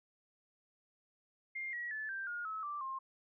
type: tone with pitch steps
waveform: sine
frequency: 2114 / 1916.3 / 1737.1 / 1574.6 / 1427.3 / 1293.8 / 1172.8 / 1063.1 Hz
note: C7 / A#6 / A6 / G6 / F6 / E6 / D6 / C6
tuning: +17 / +47 / -23 / +7 / +37 / -33 / -3 / +27 cents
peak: -38 dBFS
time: 1.55-2.99 s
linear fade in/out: 10 ms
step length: 180 ms
effects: none